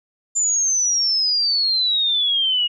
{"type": "exponential sweep", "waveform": "sine", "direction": "down", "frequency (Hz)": [7190, 2866], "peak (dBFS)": -16, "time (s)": [0.35, 2.68], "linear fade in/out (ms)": 20, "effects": []}